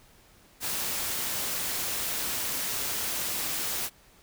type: noise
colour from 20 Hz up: white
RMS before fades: -31 dBFS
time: 0.6-3.9 s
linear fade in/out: 50 ms
effects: pink hiss -58 dBFS RMS until 4.22 s